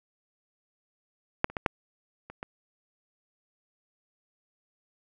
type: clicks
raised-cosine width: 0.5 ms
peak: -6 / -28 / -16 / -7 / -27 / -21 dBFS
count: 6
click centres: 1.444 / 1.5 / 1.568 / 1.662 / 2.3 / 2.429 s
effects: none